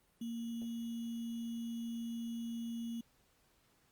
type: tone with sample-and-hold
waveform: sine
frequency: 231.8 Hz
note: A#3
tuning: 10 cents flat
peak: -38 dBFS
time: 0.21-3.01 s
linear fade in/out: 5 ms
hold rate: 3150 Hz
effects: pink hiss -72 dBFS RMS until 3.91 s + Opus 32 kbps